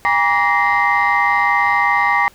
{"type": "tone cluster", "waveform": "sine", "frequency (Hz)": [810, 955, 1155, 1875, 2072], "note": ["G#5", "A#5", "D6", "A#6", "C7"], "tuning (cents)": [-43, 42, -29, 10, -17], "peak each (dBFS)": -18, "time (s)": [0.05, 2.28], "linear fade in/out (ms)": 0, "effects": ["tanh soft clip ceiling -5 dBFS", "pink hiss -48 dBFS RMS until 2.34 s"]}